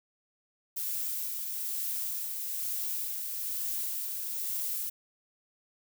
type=noise with tremolo; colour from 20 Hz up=violet; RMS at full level=-33 dBFS; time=0.76-4.9 s; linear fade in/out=10 ms; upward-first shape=sine; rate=1.1 Hz; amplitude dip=30%; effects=none